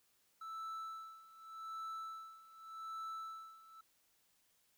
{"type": "tone with tremolo", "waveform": "triangle", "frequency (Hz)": 1318.5, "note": "E6", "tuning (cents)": 0, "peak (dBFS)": -40, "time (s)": [0.41, 3.81], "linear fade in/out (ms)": 5, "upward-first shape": "sine", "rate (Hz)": 0.85, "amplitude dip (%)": 85, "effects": ["white hiss -75 dBFS RMS until 4.77 s"]}